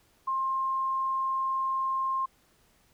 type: tone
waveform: sine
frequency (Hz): 1061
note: C6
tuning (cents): +24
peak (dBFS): -26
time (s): 0.27-2.26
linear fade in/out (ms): 10
effects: pink hiss -65 dBFS RMS until 2.93 s